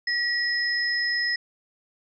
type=tone pair together; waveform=sine; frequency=1917 / 5118 Hz; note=A#6 / D#8; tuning=+48 / +48 cents; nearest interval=octave + perfect fourth; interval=1700 cents; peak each=-24 / -27 dBFS; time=0.07-1.36 s; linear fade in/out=5 ms; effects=none